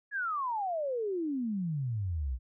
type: exponential sweep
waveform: sine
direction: down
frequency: 1718 to 57.9 Hz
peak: -30 dBFS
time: 0.11-2.39 s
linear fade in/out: 50 ms
effects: none